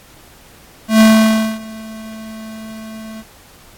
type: tone with ADSR envelope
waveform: square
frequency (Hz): 220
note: A3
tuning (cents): 0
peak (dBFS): -5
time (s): 0.88-3.24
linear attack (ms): 120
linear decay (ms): 590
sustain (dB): -24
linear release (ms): 46
effects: pink hiss -44 dBFS RMS until 3.77 s + AAC 64 kbps